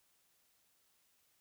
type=silence; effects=white hiss -74 dBFS RMS until 1.4 s